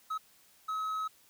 triangle tone bursts at uneven times, 1281 Hz, E6, 50 cents flat, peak -30 dBFS, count 2, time 0.1-0.18 / 0.68-1.08 s, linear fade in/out 10 ms, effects white hiss -63 dBFS RMS until 1.29 s

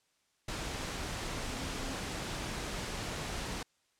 sine tone in noise, 266.6 Hz, C4, 33 cents sharp, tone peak -47 dBFS, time 1.34-1.95 s, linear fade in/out 5 ms, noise pink, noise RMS -38 dBFS, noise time 0.48-3.63 s, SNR -12 dB, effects white hiss -74 dBFS RMS until 3.99 s + low-pass 8000 Hz 12 dB/octave

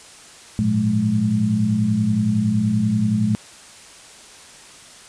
sine tone cluster, 105.8 / 116.4 / 180.5 / 212.1 Hz, G#2 / A#2 / F#3 / G#3, +33 / -2 / -43 / +37 cents, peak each -26 / -22 / -26 / -18 dBFS, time 0.59-3.35 s, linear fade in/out 0 ms, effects white hiss -43 dBFS RMS until 5.08 s + resampled to 22050 Hz

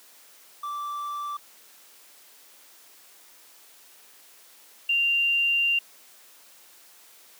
triangle / sine tone pair in turn, 1169 / 2780 Hz, D6 / F7, -8 / -9 cents, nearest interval octave + minor third, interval 1499 cents, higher second, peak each -28 / -20 dBFS, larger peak second, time 0.63-1.37 / 4.89-5.79 s, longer second, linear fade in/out 5 ms, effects white hiss -53 dBFS RMS until 7.39 s + high-pass 300 Hz 12 dB/octave

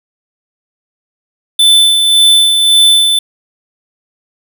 square tone with tremolo, 3520 Hz, A7, in tune, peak -4 dBFS, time 1.59-3.19 s, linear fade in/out 5 ms, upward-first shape sine, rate 1.8 Hz, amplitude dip 40%, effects none

